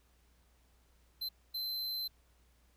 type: tone bursts at uneven times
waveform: square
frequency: 4084 Hz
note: C8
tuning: 43 cents flat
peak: -36 dBFS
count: 2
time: 1.21-1.29 / 1.54-2.08 s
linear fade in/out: 10 ms
effects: added 60 Hz sine -66 dBFS peak until 2.76 s + pink hiss -72 dBFS RMS until 2.76 s